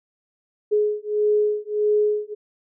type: beating tone pair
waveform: sine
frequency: 419.7 / 421.3 Hz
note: G#4 / G#4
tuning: +18 / +25 cents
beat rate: 1.6 Hz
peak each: -21 dBFS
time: 0.71-2.35 s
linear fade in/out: 20 ms
effects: none